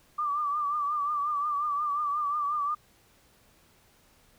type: tone with vibrato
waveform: sine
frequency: 1176 Hz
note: D6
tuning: 2 cents sharp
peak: -26 dBFS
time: 0.18-2.75 s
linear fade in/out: 10 ms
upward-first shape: triangle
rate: 5.6 Hz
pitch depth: 72 cents each way
effects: pink hiss -62 dBFS RMS until 4.38 s

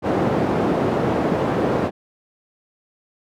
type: band-pass noise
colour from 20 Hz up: white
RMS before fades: -20 dBFS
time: 0.02-1.91 s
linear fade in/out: 50 ms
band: 130 to 520 Hz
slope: 12 dB/octave
effects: none

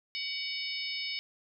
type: harmonic tone with a mistuned harmonic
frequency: 740 Hz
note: F#5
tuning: in tune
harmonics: 3 / 4 / 5 / 6 / 7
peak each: -38 / -40 / -41 / -42 / -39 dBFS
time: 0.15-1.19 s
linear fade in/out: 0 ms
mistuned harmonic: 3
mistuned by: +31 cents
effects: none

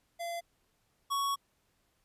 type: tone pair in turn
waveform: square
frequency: 684 / 1114.4 Hz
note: F5 / C#6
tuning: -36 / +9 cents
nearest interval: minor sixth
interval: 845 cents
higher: second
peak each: -36 / -30 dBFS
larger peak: second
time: 0.19-0.41 / 1.1-1.36 s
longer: second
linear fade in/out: 20 ms
effects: pink hiss -74 dBFS RMS until 2.04 s + resampled to 32000 Hz

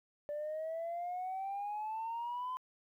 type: exponential sweep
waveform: sine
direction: up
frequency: 584 to 1028 Hz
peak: -35 dBFS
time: 0.29-2.57 s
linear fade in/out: 0 ms
effects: tanh soft clip ceiling -34 dBFS + 12-bit

